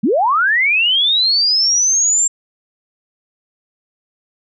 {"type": "linear sweep", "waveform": "sine", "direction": "up", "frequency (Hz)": [174.61, 7459], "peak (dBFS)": -11, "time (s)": [0.03, 2.28], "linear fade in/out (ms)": 10, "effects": []}